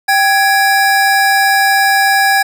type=tone pair together; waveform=square; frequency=784 / 1667 Hz; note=G5 / G#6; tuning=0 / +6 cents; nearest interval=octave + minor second; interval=1306 cents; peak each=-12 dBFS; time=0.08-2.43 s; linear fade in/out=10 ms; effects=none